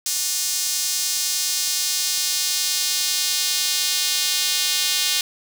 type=tone with high-pass filter sweep; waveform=square; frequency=164.9 Hz; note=E3; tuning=1 cent sharp; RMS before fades=-22 dBFS; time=0.06-5.21 s; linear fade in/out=2 ms; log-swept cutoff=6000 to 3700 Hz; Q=1.4; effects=none